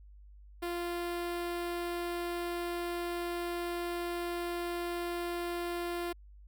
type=tone with notch filter; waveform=sawtooth; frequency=347.3 Hz; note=F4; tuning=10 cents flat; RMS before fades=-36 dBFS; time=0.62-6.13 s; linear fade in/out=10 ms; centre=6500 Hz; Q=1.6; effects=added 50 Hz sine -51 dBFS peak until 6.47 s